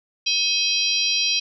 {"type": "harmonic tone with a mistuned harmonic", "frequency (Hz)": 801, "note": "G5", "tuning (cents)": 37, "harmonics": [3, 4, 5, 6, 7], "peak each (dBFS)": [-25, -25, -25, -25, -25], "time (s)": [0.26, 1.4], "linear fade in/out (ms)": 10, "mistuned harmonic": 3, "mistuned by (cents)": 97, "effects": []}